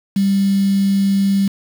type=tone with quantisation; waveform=sine; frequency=196.7 Hz; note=G3; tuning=6 cents sharp; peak=-12 dBFS; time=0.16-1.48 s; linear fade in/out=5 ms; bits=5; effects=none